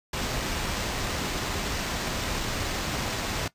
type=noise with sample-and-hold; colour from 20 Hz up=pink; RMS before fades=-30 dBFS; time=0.13-3.48 s; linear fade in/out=5 ms; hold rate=11025 Hz; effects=noise-tail reverb RT60 0.1 s tail -17 dB re dry + resampled to 32000 Hz